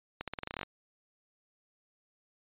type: accelerating click train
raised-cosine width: 0.3 ms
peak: -20 dBFS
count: 12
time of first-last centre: 0.21-0.631 s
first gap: 67 ms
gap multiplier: 0.88
effects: resampled to 8000 Hz